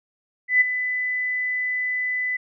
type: tone with ADSR envelope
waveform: sine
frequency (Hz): 2000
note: B6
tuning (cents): +21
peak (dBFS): -11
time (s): 0.48-2.37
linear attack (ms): 130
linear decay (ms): 15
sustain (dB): -11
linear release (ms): 9
effects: none